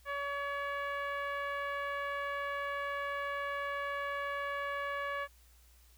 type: tone with low-pass filter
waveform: 10% pulse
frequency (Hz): 566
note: C#5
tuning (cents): +36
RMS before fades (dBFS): -37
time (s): 0.05-5.28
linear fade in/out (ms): 50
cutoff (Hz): 1600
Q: 1.4
effects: added 60 Hz sine -60 dBFS peak until 5.97 s + white hiss -66 dBFS RMS until 5.97 s